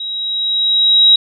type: tone with level ramp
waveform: sine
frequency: 3835 Hz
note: A#7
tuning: 48 cents sharp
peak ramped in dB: -21 to -4 dBFS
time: 0-1.16 s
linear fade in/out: 5 ms
effects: none